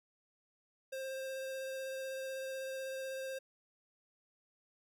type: tone with vibrato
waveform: square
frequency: 530 Hz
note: C5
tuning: 22 cents sharp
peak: -40 dBFS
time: 0.92-3.39 s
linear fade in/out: 10 ms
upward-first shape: sine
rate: 16 Hz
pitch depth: 11 cents each way
effects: none